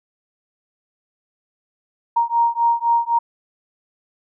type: beating tone pair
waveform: sine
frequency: 933 / 936.9 Hz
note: A#5 / A#5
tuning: +1 / +8 cents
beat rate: 3.9 Hz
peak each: -18 dBFS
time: 2.16-3.19 s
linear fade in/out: 10 ms
effects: none